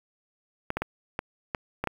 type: clicks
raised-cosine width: 0.5 ms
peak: -13 dBFS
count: 7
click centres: 0.704 / 0.77 / 0.82 / 1.191 / 1.548 / 1.84 / 1.873 s
effects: 7-bit